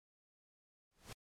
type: noise with exponential growth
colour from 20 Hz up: pink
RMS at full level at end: -45 dBFS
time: 0.91-1.13 s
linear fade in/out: 5 ms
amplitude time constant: 46 ms
effects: low-pass 11000 Hz 12 dB/octave + MP3 96 kbps